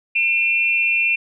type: tone pair together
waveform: sine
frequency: 2405 / 2689 Hz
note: D7 / E7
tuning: +41 / +34 cents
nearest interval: major second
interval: 193 cents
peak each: -18 dBFS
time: 0.15-1.16 s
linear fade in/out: 10 ms
effects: none